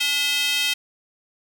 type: tone with high-pass filter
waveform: square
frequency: 287.5 Hz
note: D4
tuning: 37 cents flat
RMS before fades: -22 dBFS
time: 0-0.74 s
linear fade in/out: 10 ms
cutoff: 2900 Hz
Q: 3.1
effects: none